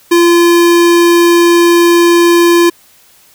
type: tone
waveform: square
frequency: 343.4 Hz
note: F4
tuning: 29 cents flat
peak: -5 dBFS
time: 0.11-2.7 s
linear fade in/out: 10 ms
effects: white hiss -45 dBFS RMS until 3.34 s